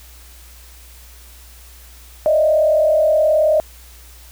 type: tone with frequency modulation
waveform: sine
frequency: 619 Hz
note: D#5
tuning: 9 cents flat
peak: -11 dBFS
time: 2.26-3.6 s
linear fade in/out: 0 ms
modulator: 38.9 Hz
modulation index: 0.79
effects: added 60 Hz sine -41 dBFS peak until 4.31 s + white hiss -45 dBFS RMS until 4.31 s